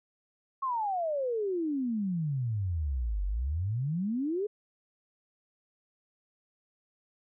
sine exponential two-way sweep, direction down then up, 1103 to 46 to 432.2 Hz, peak -28 dBFS, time 0.62-4.47 s, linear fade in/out 10 ms, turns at 3.25 s, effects none

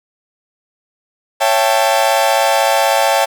40% pulse chord, A dominant seventh, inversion first, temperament equal with one note detuned, 554.4 / 670.8 / 784 / 880 Hz, C#5 / E5 / G5 / A5, 0 / +30 / 0 / 0 cents, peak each -16 dBFS, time 1.4-3.26 s, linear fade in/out 20 ms, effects none

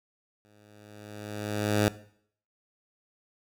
10% pulse tone with exponential growth, 105 Hz, G#2, 19 cents sharp, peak -12 dBFS, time 0.45-1.88 s, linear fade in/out 0 ms, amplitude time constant 310 ms, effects noise-tail reverb RT60 0.6 s tail -18 dB re dry

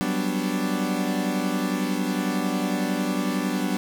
40% pulse chord, G major seventh, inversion third, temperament equal, 185 / 196 / 246.9 / 293.7 Hz, F#3 / G3 / B3 / D4, 0 / 0 / 0 / 0 cents, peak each -28 dBFS, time 0.01-3.77 s, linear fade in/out 0 ms, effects none

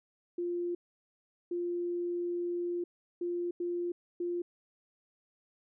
sine tone bursts at uneven times, 349.2 Hz, F4, in tune, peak -31 dBFS, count 5, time 0.38-0.75 / 1.51-2.84 / 3.21-3.51 / 3.6-3.92 / 4.2-4.42 s, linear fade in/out 5 ms, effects none

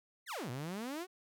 sawtooth exponential two-way sweep, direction down then up, 2200 to 116.5 to 385.8 Hz, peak -35 dBFS, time 0.26-1.07 s, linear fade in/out 50 ms, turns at 0.5 s, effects none

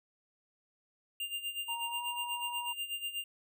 square tone with tremolo, 2799 Hz, F7, 3 cents sharp, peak -34 dBFS, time 1.2-3.24 s, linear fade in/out 2 ms, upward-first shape sine, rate 8.2 Hz, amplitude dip 75%
sine tone with pitch glide, 939 to 960.9 Hz, A#5 to B5, +12 to -48 cents, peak -38 dBFS, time 1.68-2.73 s, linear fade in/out 10 ms, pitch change +40 cents, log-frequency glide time 1.87-2.01 s
effects none

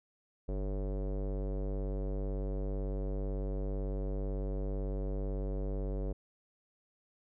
square tone with low-pass filter, 49 Hz, G1, in tune, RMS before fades -35 dBFS, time 0.48-6.13 s, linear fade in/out 10 ms, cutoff 500 Hz, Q 2.8, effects none

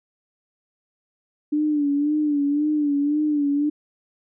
sine tone with vibrato, 293.7 Hz, D4, in tune, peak -18 dBFS, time 1.52-3.7 s, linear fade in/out 10 ms, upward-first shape sine, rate 1.9 Hz, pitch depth 61 cents each way, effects none

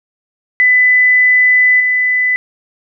sine tone with level steps, 2000 Hz, B6, 21 cents sharp, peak -6 / -10 dBFS, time 0.6-2.36 s, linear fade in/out 0 ms, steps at 1.8 s, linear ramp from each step 2 ms, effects none

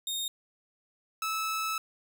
sawtooth tone pair in turn, 3692 / 1305.3 Hz, A#7 / E6, -17 / -17 cents, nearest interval octave + tritone, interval 1800 cents, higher first, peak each -28 / -26 dBFS, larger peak second, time 0.07-0.28 / 1.22-1.78 s, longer second, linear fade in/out 2 ms, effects none

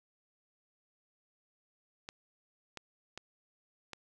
clicks, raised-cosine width 0.2 ms, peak -25 dBFS, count 4, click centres 2.089 / 2.773 / 3.176 / 3.933 s, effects none

